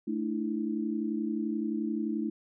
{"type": "chord", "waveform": "sine", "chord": "A suspended fourth", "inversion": "none", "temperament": "equal with one note detuned", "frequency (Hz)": [220, 298.1, 329.6], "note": ["A3", "D4", "E4"], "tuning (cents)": [0, 26, 0], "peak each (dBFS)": [-32, -34, -34], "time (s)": [0.07, 2.3], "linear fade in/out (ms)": 10, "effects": []}